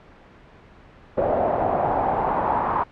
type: noise with band-pass filter sweep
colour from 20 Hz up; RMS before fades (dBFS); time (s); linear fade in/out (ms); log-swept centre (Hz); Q
brown; -22; 1.17-2.84; 10; 620 to 1000; 4
effects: pink hiss -48 dBFS RMS until 2.91 s + low-pass 2000 Hz 12 dB/octave